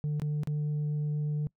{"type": "tone with dropouts", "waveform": "sine", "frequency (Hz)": 149.3, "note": "D3", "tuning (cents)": 29, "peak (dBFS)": -25, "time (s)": [0.04, 1.47], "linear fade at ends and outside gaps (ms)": 0, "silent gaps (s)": [[0.198, 0.219], [0.434, 0.473]], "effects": ["noise-tail reverb RT60 0.1 s tail -25 dB re dry", "tanh soft clip ceiling -27 dBFS"]}